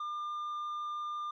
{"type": "tone with tanh clipping", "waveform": "sine", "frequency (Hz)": 1201, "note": "D6", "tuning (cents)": 38, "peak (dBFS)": -36, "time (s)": [0, 1.31], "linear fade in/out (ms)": 5, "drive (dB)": 4, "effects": []}